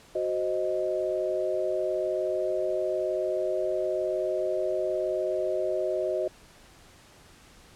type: chord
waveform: sine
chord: C diminished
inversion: second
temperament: equal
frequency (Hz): 370 / 523.3 / 622.3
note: Gb4 / C5 / Eb5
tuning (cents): 0 / 0 / 0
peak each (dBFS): -30 / -32 / -28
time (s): 0.15-6.28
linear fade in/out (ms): 5
effects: pink hiss -54 dBFS RMS until 7.75 s + low-pass 10000 Hz 12 dB/octave